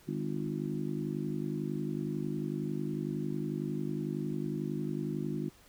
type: harmonic tone with a mistuned harmonic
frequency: 51 Hz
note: G#1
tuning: 31 cents flat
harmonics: 3 / 4 / 5 / 6 / 7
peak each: -37 / -38 / -39 / -40 / -40 dBFS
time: 0.07-5.5 s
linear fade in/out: 20 ms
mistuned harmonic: 7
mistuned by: -18 cents
effects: pink hiss -60 dBFS RMS until 5.68 s